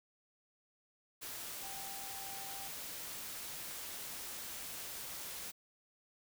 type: tone in noise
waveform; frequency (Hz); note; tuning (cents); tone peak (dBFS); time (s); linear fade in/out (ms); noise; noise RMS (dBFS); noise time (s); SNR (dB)
sine; 784; G5; 0; -50; 1.62-2.69; 20; white; -45; 1.21-5.52; -8
effects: none